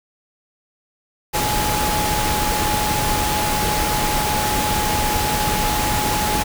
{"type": "tone in noise", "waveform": "sine", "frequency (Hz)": 843, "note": "G#5", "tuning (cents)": 26, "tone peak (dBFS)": -22, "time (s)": [1.33, 6.44], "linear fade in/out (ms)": 20, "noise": "pink", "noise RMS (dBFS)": -21, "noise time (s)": [1.33, 6.44], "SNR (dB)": -4, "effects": []}